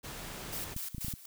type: noise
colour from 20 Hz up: pink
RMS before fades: -43 dBFS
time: 0.03-0.75 s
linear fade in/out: 20 ms
type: noise with tremolo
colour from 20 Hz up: blue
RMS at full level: -39 dBFS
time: 0.52-1.26 s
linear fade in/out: 10 ms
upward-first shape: square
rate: 4.1 Hz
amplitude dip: 80%
type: clicks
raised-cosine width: 5 ms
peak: -27 dBFS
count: 6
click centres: 0.764 / 0.947 / 0.982 / 1.047 / 1.083 / 1.138 s
effects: none